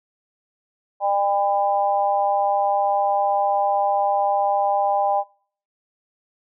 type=harmonic tone; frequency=200.5 Hz; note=G3; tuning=39 cents sharp; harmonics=3 / 4 / 5; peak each=-23 / -19 / -28 dBFS; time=1-5.24 s; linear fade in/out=50 ms; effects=noise-tail reverb RT60 0.5 s tail -23 dB re dry